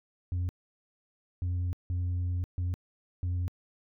sine tone bursts at uneven times, 89 Hz, F2, 33 cents sharp, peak -25 dBFS, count 5, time 0.32-0.49 / 1.42-1.73 / 1.9-2.44 / 2.58-2.74 / 3.23-3.48 s, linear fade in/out 0 ms, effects tanh soft clip ceiling -27 dBFS

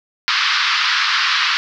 pink band-pass noise, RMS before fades -17 dBFS, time 0.28-1.57 s, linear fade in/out 0 ms, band 1100 to 5100 Hz, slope 48 dB/octave, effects none

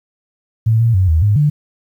sine tone with pitch steps, 111.8 / 115.7 / 93.5 / 79.8 / 103.6 / 148 Hz, A2 / A#2 / F#2 / D#2 / G#2 / D3, +28 / -13 / +19 / +44 / -4 / +14 cents, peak -9 dBFS, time 0.66-1.5 s, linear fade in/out 10 ms, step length 140 ms, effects 8-bit

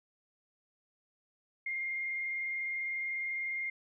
sine tone with vibrato, 2118 Hz, C7, 21 cents sharp, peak -33 dBFS, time 1.66-3.7 s, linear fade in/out 5 ms, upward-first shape square, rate 20 Hz, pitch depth 15 cents each way, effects none

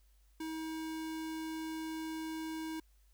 square tone, 318.8 Hz, D#4, 42 cents sharp, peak -39 dBFS, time 0.4-2.8 s, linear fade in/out 5 ms, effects added 50 Hz sine -63 dBFS peak until 3.13 s + white hiss -75 dBFS RMS until 3.13 s

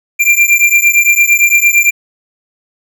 square beating tone pair, 2371 / 2379.8 Hz, D7 / D7, +16 / +22 cents, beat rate 8.8 Hz, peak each -10 dBFS, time 0.19-1.91 s, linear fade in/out 20 ms, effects none

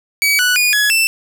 sawtooth tone with pitch steps, 2276 / 1479 / 2450 / 1686 / 2666 Hz, C#7 / F#6 / D#7 / G#6 / E7, +45 / -1 / -27 / +26 / +19 cents, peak -8 dBFS, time 0.22-1.07 s, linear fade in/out 0 ms, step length 170 ms, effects 8-bit

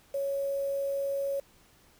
sine tone with quantisation, 554.4 Hz, C#5, in tune, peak -28 dBFS, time 0.14-1.4 s, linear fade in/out 5 ms, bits 8, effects pink hiss -61 dBFS RMS until 1.99 s

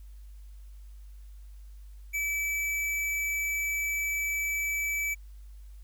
sine tone with hard clipping, 2303 Hz, D7, 34 cents flat, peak -29 dBFS, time 2.13-5.15 s, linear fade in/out 20 ms, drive 18 dB, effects added 50 Hz sine -44 dBFS peak until 5.83 s + white hiss -67 dBFS RMS until 5.83 s

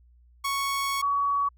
sawtooth / sine tone pair in turn, 1108.7 / 1129.4 Hz, C#6 / C#6, 0 / +32 cents, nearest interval unison, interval 32 cents, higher second, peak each -22 dBFS, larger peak neither, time 0.44-1.02 / 1.02-1.49 s, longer first, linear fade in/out 10 ms, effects added 60 Hz sine -54 dBFS peak until 1.57 s

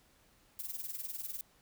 violet noise with tremolo, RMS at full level -38 dBFS, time 0.59-1.41 s, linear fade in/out 0 ms, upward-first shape triangle, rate 20 Hz, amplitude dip 85%, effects pink hiss -67 dBFS RMS until 1.61 s

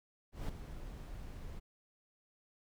brown noise with ADSR envelope, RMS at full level -36 dBFS, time 0.32-1.6 s, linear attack 170 ms, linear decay 5 ms, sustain -10 dB, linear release 17 ms, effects none

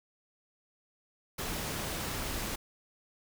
pink noise, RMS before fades -36 dBFS, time 1.38-2.56 s, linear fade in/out 10 ms, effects none

